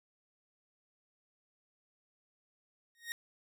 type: tone with exponential growth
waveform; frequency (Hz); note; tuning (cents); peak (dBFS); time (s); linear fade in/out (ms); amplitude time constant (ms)
sawtooth; 1864.7; A#6; 0; -30; 2.95-3.12; 0; 36
effects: none